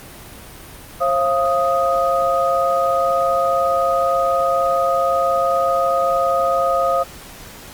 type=tone cluster; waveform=sine; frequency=536 / 686 / 1248 Hz; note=C5 / F5 / D#6; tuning=+42 / -31 / +5 cents; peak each=-19 dBFS; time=1-7.04 s; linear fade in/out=20 ms; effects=pink hiss -38 dBFS RMS until 7.73 s + Opus 32 kbps